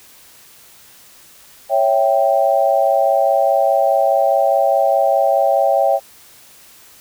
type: chord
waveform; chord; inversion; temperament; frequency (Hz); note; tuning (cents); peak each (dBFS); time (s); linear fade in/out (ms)
sine; C# diminished; none; equal; 554.4 / 659.3 / 784; C#5 / E5 / G5; 0 / 0 / 0; -16; 1.69-6; 50
effects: white hiss -45 dBFS RMS until 7 s